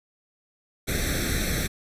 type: noise with comb filter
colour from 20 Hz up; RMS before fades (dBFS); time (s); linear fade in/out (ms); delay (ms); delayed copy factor
pink; -26; 0.87-1.68; 20; 0.51; +0.9
effects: resampled to 32000 Hz